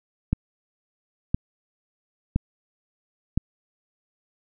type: click train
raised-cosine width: 5 ms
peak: -8 dBFS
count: 4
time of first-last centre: 0.33-3.376 s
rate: 0.985 Hz
effects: none